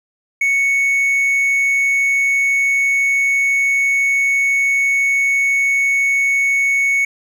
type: tone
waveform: triangle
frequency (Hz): 2217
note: C#7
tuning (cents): 0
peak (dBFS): -11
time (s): 0.41-7.05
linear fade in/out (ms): 5
effects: none